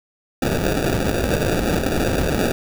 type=noise with sample-and-hold; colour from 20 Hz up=white; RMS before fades=-20 dBFS; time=0.42-2.52 s; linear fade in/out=5 ms; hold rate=1050 Hz; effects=none